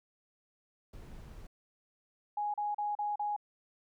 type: noise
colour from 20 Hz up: brown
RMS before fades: -48 dBFS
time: 0.93-1.47 s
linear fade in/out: 5 ms
type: tone bursts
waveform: sine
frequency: 830.6 Hz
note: G#5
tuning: in tune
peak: -31 dBFS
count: 5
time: 2.37-3.364 s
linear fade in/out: 5 ms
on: 170 ms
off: 36 ms
effects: none